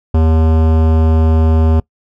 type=tone with hard clipping; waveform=sine; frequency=80 Hz; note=D#2; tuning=49 cents sharp; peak=-10 dBFS; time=0.14-1.8 s; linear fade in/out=5 ms; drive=18 dB; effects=noise-tail reverb RT60 0.1 s tail -23 dB re dry